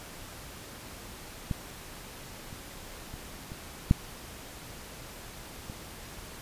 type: clicks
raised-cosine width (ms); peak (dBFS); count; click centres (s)
5; -17 / -29 / -30 / -29 / -7 / -27; 6; 1.512 / 2.528 / 3.14 / 3.519 / 3.911 / 5.699
effects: pink hiss -45 dBFS RMS until 6.41 s + resampled to 32000 Hz